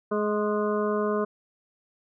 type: harmonic tone with a mistuned harmonic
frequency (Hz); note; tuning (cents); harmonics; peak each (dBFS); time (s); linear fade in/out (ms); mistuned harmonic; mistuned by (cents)
210; G#3; +19; 1 / 2 / 3 / 5 / 6 / 7; -29 / -26 / -31 / -33 / -35 / -40; 0.11-1.25; 10; 6; -35
effects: none